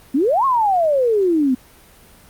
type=exponential two-way sweep; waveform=sine; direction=up then down; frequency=246.9 to 1108.7 to 246.9 Hz; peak=-13 dBFS; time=0.14-1.55 s; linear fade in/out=10 ms; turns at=0.45 s; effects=pink hiss -47 dBFS RMS until 2.29 s + Opus 32 kbps